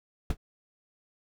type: noise with exponential decay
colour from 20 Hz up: brown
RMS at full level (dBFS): -21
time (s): 0.3-0.37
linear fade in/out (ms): 5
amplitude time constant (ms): 15
effects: none